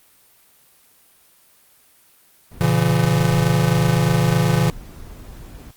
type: noise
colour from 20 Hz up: brown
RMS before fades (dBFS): -37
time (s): 2.51-5.71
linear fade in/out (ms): 5
type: chord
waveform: square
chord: A# diminished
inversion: none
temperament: just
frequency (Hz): 116.54 / 139.85 / 167.82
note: A#2 / C#3 / E3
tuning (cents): 0 / +16 / +31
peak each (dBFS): -21 / -20 / -19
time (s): 2.61-4.7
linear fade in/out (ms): 0
effects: white hiss -54 dBFS RMS until 5.76 s + Opus 32 kbps